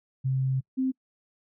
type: tone pair in turn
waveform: sine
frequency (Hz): 132.1 / 261.2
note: C3 / C4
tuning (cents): +17 / -3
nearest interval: octave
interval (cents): 1180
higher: second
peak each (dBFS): -23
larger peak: neither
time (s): 0.24-0.61 / 0.77-0.92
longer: first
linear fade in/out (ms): 20
effects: noise-tail reverb RT60 0.1 s tail -26 dB re dry